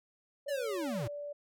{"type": "tone with pitch glide", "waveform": "sine", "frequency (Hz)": [560, 581.4], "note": ["C#5", "D5"], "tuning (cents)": [18, -18], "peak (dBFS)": -38, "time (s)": [0.46, 1.33], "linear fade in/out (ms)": 10, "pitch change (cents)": 64, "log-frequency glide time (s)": [0.71, 1.05]}
{"type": "linear sweep", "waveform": "square", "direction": "down", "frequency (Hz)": [606, 98], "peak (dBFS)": -35, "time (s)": [0.48, 1.08], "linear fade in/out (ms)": 10}
{"effects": []}